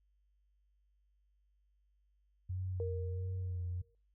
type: tone with vibrato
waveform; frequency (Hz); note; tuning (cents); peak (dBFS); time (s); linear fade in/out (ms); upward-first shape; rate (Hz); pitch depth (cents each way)
sine; 90.6; F#2; -36; -36; 2.49-3.82; 10; sine; 1.5; 51
type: tone with exponential decay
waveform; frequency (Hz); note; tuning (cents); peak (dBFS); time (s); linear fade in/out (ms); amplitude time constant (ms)
sine; 465.8; A#4; -1; -35; 2.8-3.95; 1; 250
effects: noise-tail reverb RT60 0.3 s tail -18 dB re dry + added 50 Hz sine -70 dBFS peak until 4.14 s